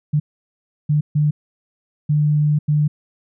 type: tone bursts at uneven times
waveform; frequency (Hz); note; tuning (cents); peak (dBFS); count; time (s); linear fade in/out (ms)
sine; 149.4; D3; +30; -13; 5; 0.13-0.2 / 0.89-1.01 / 1.15-1.31 / 2.09-2.59 / 2.68-2.88; 10
effects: none